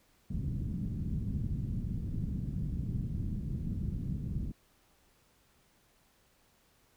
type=low-pass noise; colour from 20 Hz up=white; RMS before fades=-35 dBFS; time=0.3-4.52 s; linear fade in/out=10 ms; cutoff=190 Hz; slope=24 dB/octave; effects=pink hiss -68 dBFS RMS until 6.96 s